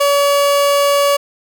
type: tone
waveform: 30% pulse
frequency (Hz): 568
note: C#5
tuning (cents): +42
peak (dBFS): -8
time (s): 0-1.17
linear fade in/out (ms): 10
effects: none